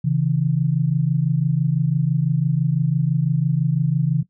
sine tone pair together, 135.1 / 161.08 Hz, C#3 / E3, -44 / -40 cents, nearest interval minor third, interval 304 cents, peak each -19 dBFS, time 0.04-4.23 s, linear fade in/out 10 ms, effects noise-tail reverb RT60 0.1 s tail -17 dB re dry

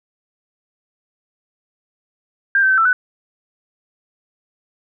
sine tone with pitch steps, 1595 / 1546 / 1536 / 1332 / 1495 Hz, G6 / G6 / G6 / E6 / F#6, +30 / -24 / -36 / +18 / +17 cents, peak -11 dBFS, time 2.55-2.93 s, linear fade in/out 2 ms, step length 76 ms, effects none

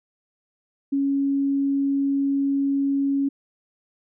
sine tone, 277.2 Hz, C#4, in tune, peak -19 dBFS, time 0.92-3.29 s, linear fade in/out 10 ms, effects none

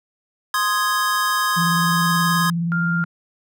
square chord, Ab major, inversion first, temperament equal, 1046.5 / 1244.5 / 1661.2 Hz, C6 / Eb6 / Ab6, 0 / 0 / 0 cents, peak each -23 dBFS, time 0.54-2.5 s, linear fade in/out 2 ms
sine tone with vibrato, 169.3 Hz, E3, 46 cents sharp, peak -19 dBFS, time 1.56-3.05 s, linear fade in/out 20 ms, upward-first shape sine, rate 19 Hz, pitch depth 36 cents each way
sine tone, 1400 Hz, F6, 4 cents sharp, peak -21 dBFS, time 2.72-3.04 s, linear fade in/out 0 ms
effects none

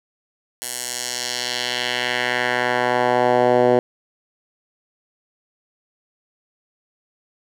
10% pulse tone with band-pass filter sweep, 123.47 Hz, B2, in tune, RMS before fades -20 dBFS, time 0.62-3.79 s, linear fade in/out 0 ms, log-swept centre 9900 to 490 Hz, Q 1.3, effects none

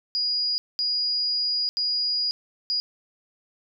sine tone bursts at uneven times, 4888 Hz, D#8, 32 cents flat, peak -22 dBFS, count 4, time 0.15-0.58 / 0.79-1.69 / 1.77-2.31 / 2.7-2.8 s, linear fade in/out 0 ms, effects none

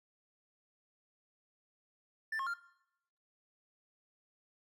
triangle tone with pitch steps, 1772 / 1077 / 1395 Hz, A6 / C6 / F6, +12 / +50 / -2 cents, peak -33 dBFS, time 2.32-2.539 s, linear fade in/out 5 ms, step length 73 ms, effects noise-tail reverb RT60 0.8 s tail -18 dB re dry

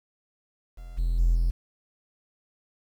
triangle tone with level steps, 42.24 Hz, E1, 43 cents sharp, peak -36 / -20 / -15 / -18 dBFS, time 0.77-1.51 s, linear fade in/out 10 ms, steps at 0.97 / 1.18 / 1.34 s, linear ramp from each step 20 ms, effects tanh soft clip ceiling -13 dBFS + 9-bit

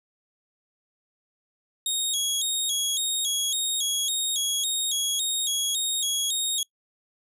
20% pulse tone with vibrato, 3520 Hz, A7, in tune, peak -18 dBFS, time 1.86-6.63 s, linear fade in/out 2 ms, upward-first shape square, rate 1.8 Hz, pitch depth 99 cents each way, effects noise-tail reverb RT60 0.1 s tail -24 dB re dry

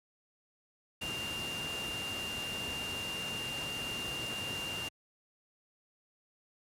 sine tone in noise, 2794 Hz, F7, in tune, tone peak -37 dBFS, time 1.01-4.89 s, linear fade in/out 10 ms, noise pink, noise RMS -41 dBFS, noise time 1.01-4.89 s, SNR +1 dB, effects high-pass 80 Hz 12 dB/octave + low-pass 12000 Hz 12 dB/octave

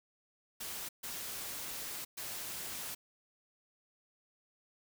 white noise bursts at uneven times, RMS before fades -42 dBFS, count 3, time 0.6-0.89 / 1.03-2.05 / 2.17-2.95 s, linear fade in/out 10 ms, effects none

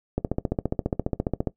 click train, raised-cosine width 2 ms, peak -10 dBFS, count 20, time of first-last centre 0.18-1.473 s, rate 14.7 Hz, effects noise-tail reverb RT60 0.1 s tail -18 dB re dry

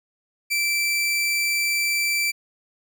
sawtooth tone, 2335 Hz, D7, 11 cents flat, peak -17 dBFS, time 0.5-2.32 s, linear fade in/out 20 ms, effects none

